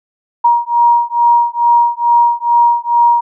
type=beating tone pair; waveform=sine; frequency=946 / 948.3 Hz; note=A#5 / A#5; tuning=+25 / +29 cents; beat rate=2.3 Hz; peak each=-11 dBFS; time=0.44-3.21 s; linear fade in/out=10 ms; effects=none